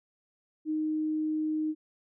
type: tone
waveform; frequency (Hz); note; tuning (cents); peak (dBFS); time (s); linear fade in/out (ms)
sine; 310; D#4; -6; -27; 0.65-1.75; 50
effects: none